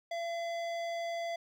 triangle tone with hard clipping, 678 Hz, E5, 49 cents sharp, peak -36 dBFS, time 0.11-1.36 s, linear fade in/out 5 ms, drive 18 dB, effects none

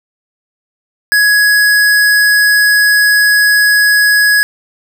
square tone, 1673 Hz, G#6, 12 cents sharp, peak -7 dBFS, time 1.12-4.43 s, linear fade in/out 0 ms, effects 8-bit

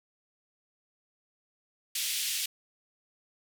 pink band-pass noise, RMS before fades -32 dBFS, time 1.95-2.46 s, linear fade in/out 5 ms, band 2600 to 16000 Hz, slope 24 dB/octave, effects none

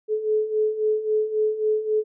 sine beating tone pair, 427.7 / 431.4 Hz, A4 / A4, -49 / -34 cents, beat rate 3.7 Hz, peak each -26 / -21 dBFS, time 0.08-2.04 s, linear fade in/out 50 ms, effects none

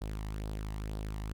sawtooth tone with flanger, 52.5 Hz, G#1, 19 cents sharp, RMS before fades -38 dBFS, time 0.01-1.33 s, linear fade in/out 10 ms, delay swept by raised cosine 0.21 to 1.05 ms, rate 2.1 Hz, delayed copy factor +0.5, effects none

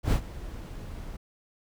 brown noise with ADSR envelope, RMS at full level -21 dBFS, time 0.03-1.17 s, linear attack 94 ms, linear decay 79 ms, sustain -18 dB, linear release 10 ms, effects none

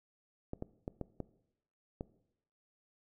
clicks, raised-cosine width 2 ms, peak -25 dBFS, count 6, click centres 0.534 / 0.624 / 0.879 / 1.013 / 1.203 / 2.009 s, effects noise-tail reverb RT60 0.8 s tail -19 dB re dry

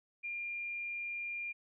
sine tone, 2400 Hz, D7, 37 cents sharp, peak -37 dBFS, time 0.23-1.53 s, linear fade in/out 20 ms, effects none

